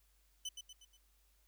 25% pulse tone with echo, 3014 Hz, F#7, 31 cents sharp, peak -36 dBFS, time 0.45-0.49 s, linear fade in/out 5 ms, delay 120 ms, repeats 4, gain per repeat -6 dB, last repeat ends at 0.97 s, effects added 50 Hz sine -70 dBFS peak until 1.47 s + white hiss -75 dBFS RMS until 1.47 s

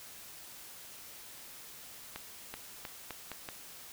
accelerating click train, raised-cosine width 0.3 ms, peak -24 dBFS, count 6, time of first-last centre 2.16-3.488 s, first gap 380 ms, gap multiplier 0.82, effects white hiss -50 dBFS RMS until 3.92 s

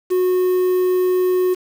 triangle tone with quantisation, 365.5 Hz, F#4, 21 cents flat, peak -12 dBFS, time 0.1-1.55 s, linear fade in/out 20 ms, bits 6, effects none

